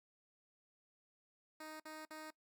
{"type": "tone bursts", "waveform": "10% pulse", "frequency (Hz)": 311.1, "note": "D#4", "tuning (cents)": 0, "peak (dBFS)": -40, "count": 3, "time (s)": [1.6, 2.306], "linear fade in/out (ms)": 5, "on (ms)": 200, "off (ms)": 53, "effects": ["noise-tail reverb RT60 0.1 s tail -22 dB re dry"]}